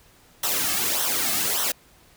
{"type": "noise with flanger", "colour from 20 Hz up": "white", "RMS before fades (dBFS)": -24, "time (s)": [0.43, 1.72], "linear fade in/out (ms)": 5, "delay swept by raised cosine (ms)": [0.42, 2.12], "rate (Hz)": 1.7, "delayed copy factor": -0.7, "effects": ["pink hiss -55 dBFS RMS until 2.16 s"]}